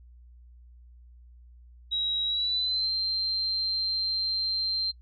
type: tone with pitch glide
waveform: sine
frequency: 3847 to 4147 Hz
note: B7 to C8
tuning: -46 to -16 cents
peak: -25 dBFS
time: 1.91-4.92 s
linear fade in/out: 20 ms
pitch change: +130 cents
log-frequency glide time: 2.25-2.91 s
effects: noise-tail reverb RT60 0.1 s tail -21 dB re dry + added 60 Hz sine -49 dBFS peak until 5.01 s